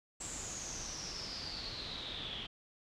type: noise with low-pass filter sweep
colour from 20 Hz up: pink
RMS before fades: -43 dBFS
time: 0.2-2.47 s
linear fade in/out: 10 ms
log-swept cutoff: 7700 to 3200 Hz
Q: 9.8
effects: none